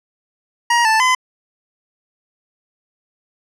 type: tone with pitch steps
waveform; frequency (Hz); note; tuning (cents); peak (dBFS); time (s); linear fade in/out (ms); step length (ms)
25% pulse; 947 / 881 / 1018; A#5 / A5 / C6; +27 / +2 / -48; -8; 0.7-1.15; 5; 150
effects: low-pass 8000 Hz 12 dB/octave